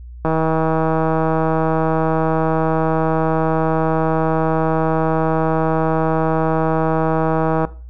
click train, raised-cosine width 1 ms, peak -5 dBFS, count 1185, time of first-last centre 0.25-7.65 s, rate 160 Hz, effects noise-tail reverb RT60 0.4 s tail -17 dB re dry + added 60 Hz sine -32 dBFS peak until 7.89 s

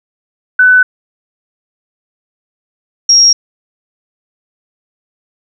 sine tone pair in turn, 1500 / 5597 Hz, F#6 / F8, +23 / +3 cents, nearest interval octave + major seventh, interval 2280 cents, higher second, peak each -3 dBFS, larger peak neither, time 0.59-0.83 / 3.09-3.33 s, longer neither, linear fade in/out 5 ms, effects none

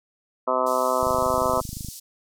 harmonic tone, 128.2 Hz, C3, 35 cents flat, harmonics 2 / 3 / 4 / 5 / 6 / 7 / 8 / 9 / 10, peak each -34 / -32 / -27 / -25 / -36 / -30 / -26 / -29 / -29 dBFS, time 0.47-1.61 s, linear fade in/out 10 ms
pink band-pass noise, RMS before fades -40 dBFS, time 0.66-2 s, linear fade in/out 10 ms, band 4900 to 15000 Hz, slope 24 dB/octave
click train, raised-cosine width 5 ms, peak -22 dBFS, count 23, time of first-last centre 1.03-1.886 s, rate 25.7 Hz
effects none

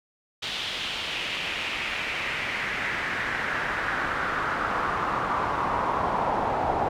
brown noise with band-pass filter sweep, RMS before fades -28 dBFS, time 0.42-6.89 s, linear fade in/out 10 ms, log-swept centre 3500 to 790 Hz, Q 2.8, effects none

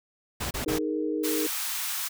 pink noise bursts, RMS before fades -31 dBFS, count 3, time 0.4-0.788 s, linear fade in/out 10 ms, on 110 ms, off 29 ms
sine chord, D# suspended fourth, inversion none, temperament just, 311.1 / 414.8 / 466.7 Hz, D#4 / G#4 / A#4, 0 / -2 / +2 cents, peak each -28 / -32 / -32 dBFS, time 0.66-1.47 s, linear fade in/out 5 ms
white high-pass noise, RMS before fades -31 dBFS, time 1.23-2.09 s, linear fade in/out 20 ms, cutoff 890 Hz, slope 24 dB/octave
effects none

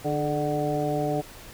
harmonic tone with a mistuned harmonic, 148.9 Hz, D3, 24 cents sharp, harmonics 1 / 2 / 3 / 4 / 5, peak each -30 / -30 / -30 / -30 / -30 dBFS, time 0.04-1.22 s, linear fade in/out 20 ms, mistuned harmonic 3, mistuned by -56 cents, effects pink hiss -45 dBFS RMS until 1.53 s

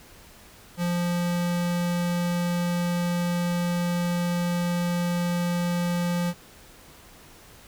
square tone, 174.61 Hz, F3, in tune, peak -24 dBFS, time 0.77-6.34 s, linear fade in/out 50 ms, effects pink hiss -50 dBFS RMS until 7.67 s

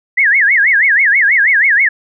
sine tone with vibrato, 1888 Hz, A#6, 22 cents sharp, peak -7 dBFS, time 0.17-1.89 s, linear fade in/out 10 ms, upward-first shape sine, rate 6.2 Hz, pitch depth 280 cents each way, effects none

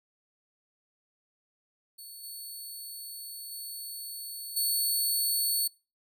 10% pulse tone with level steps, 4435 Hz, C#8, in tune, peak -37 / -33 / -31 / -19 dBFS, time 1.98-5.68 s, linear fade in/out 10 ms, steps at 2.23 / 3.51 / 4.56 s, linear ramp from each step 10 ms, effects noise-tail reverb RT60 0.3 s tail -23 dB re dry

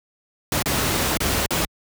pink noise with dropouts, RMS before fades -21 dBFS, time 0.52-1.65 s, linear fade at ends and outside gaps 2 ms, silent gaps 0.625-0.658 / 1.173-1.203 / 1.462-1.506 s, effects high-pass 60 Hz 12 dB/octave

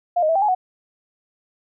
sine tone with pitch steps, 704 / 621 / 654 / 782 / 841 / 740 Hz, F5 / D#5 / E5 / G5 / G#5 / F#5, +14 / -3 / -14 / -4 / +22 / 0 cents, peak -15 dBFS, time 0.16-0.55 s, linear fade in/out 10 ms, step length 65 ms, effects none

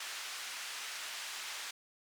pink band-pass noise, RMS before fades -43 dBFS, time 0-1.71 s, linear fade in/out 5 ms, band 1500 to 7900 Hz, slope 12 dB/octave, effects none

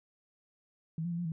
sine tone with pitch steps, 161.3 / 173.6 / 169.3 / 174.9 / 161.5 Hz, E3 / F3 / E3 / F3 / E3, -37 / -10 / +46 / +3 / -35 cents, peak -32 dBFS, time 0.98-1.32 s, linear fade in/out 2 ms, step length 68 ms, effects none

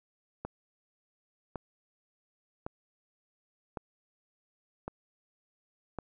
click train, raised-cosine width 1 ms, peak -22 dBFS, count 6, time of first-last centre 0.45-5.987 s, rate 0.903 Hz, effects none

